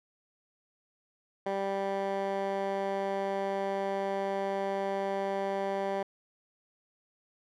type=tone with band-pass filter; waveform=15% pulse; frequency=196 Hz; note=G3; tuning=in tune; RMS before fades=-32 dBFS; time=1.46-6.03 s; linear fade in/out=5 ms; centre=720 Hz; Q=0.93; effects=none